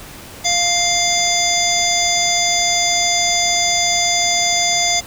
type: harmonic tone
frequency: 698.5 Hz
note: F5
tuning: in tune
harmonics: 1 / 3 / 5 / 7 / 9 / 10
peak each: -21 / -21 / -21 / -21 / -21 / -21 dBFS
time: 0.44-5.01 s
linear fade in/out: 20 ms
effects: pink hiss -36 dBFS RMS until 5.06 s